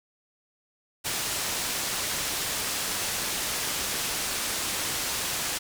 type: low-pass noise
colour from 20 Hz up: white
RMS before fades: -30 dBFS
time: 1.04-5.59 s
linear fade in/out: 20 ms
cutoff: 9500 Hz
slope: 12 dB/octave
effects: none